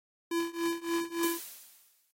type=tone with tremolo; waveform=square; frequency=336.9 Hz; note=E4; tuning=38 cents sharp; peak=-27 dBFS; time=0.31-1.39 s; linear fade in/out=5 ms; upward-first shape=triangle; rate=3.5 Hz; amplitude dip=95%
type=noise with exponential decay; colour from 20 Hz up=blue; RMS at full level=-33 dBFS; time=1.23-2.11 s; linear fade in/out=1 ms; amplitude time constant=190 ms
effects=AAC 48 kbps